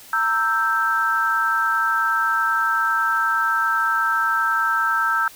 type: chord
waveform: sine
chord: E diminished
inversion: second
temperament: equal with one note detuned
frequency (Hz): 921.6 / 1318.5 / 1568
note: Bb5 / E6 / G6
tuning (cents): -20 / 0 / 0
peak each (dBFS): -26 / -20 / -21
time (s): 0.13-5.28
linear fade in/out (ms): 2
effects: white hiss -44 dBFS RMS until 5.35 s